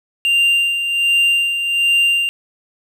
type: tone with tremolo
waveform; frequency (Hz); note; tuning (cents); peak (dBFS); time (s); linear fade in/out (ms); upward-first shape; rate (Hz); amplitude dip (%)
triangle; 2786; F7; -5; -9; 0.25-2.29; 0; sine; 1.3; 55
effects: none